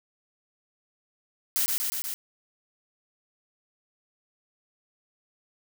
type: noise with echo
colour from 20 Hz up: blue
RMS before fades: -25 dBFS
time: 1.56-1.66 s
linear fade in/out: 0 ms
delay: 120 ms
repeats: 4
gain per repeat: -2 dB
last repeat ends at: 2.14 s
effects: none